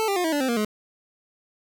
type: tone with pitch steps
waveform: 25% pulse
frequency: 440 / 396.6 / 357.4 / 322.1 / 290.3 / 261.6 / 235.8 / 212.5 Hz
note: A4 / G4 / F4 / E4 / D4 / C4 / A#3 / G#3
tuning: 0 / +20 / +40 / -40 / -20 / 0 / +20 / +40 cents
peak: -18 dBFS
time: 0-0.648 s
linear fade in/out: 0 ms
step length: 81 ms
effects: none